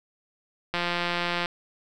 click train, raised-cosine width 0.3 ms, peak -11 dBFS, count 126, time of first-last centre 0.74-1.458 s, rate 174 Hz, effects none

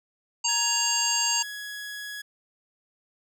harmonic tone, 932.3 Hz, A#5, in tune, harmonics 1 / 3 / 5 / 7 / 8, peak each -31 / -29 / -28 / -29 / -28 dBFS, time 0.44-1.43 s, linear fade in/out 10 ms
sawtooth tone, 1675 Hz, G#6, 14 cents sharp, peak -31 dBFS, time 0.48-2.22 s, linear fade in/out 10 ms
effects none

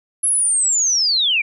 sine linear sweep, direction down, 11000 to 2266 Hz, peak -14 dBFS, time 0.23-1.42 s, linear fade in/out 10 ms, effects none

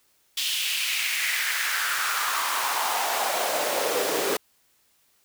pink noise with high-pass filter sweep, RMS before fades -26 dBFS, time 0.37-4.37 s, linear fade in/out 5 ms, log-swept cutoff 3300 to 390 Hz, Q 3, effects white hiss -65 dBFS RMS until 5.24 s

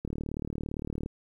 click train, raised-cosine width 3 ms, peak -21 dBFS, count 39, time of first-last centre 0.05-1.061 s, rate 37.6 Hz, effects 10-bit

